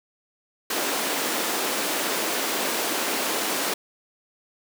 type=high-pass noise; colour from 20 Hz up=pink; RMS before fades=-26 dBFS; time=0.7-3.74 s; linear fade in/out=5 ms; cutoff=270 Hz; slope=24 dB/octave; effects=none